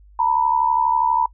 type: tone pair together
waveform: sine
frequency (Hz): 906 / 978.3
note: A#5 / B5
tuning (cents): -50 / -17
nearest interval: minor second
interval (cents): 133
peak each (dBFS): -18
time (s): 0.19-1.26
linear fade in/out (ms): 5
effects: noise-tail reverb RT60 0.1 s tail -23 dB re dry + added 50 Hz sine -45 dBFS peak until 1.33 s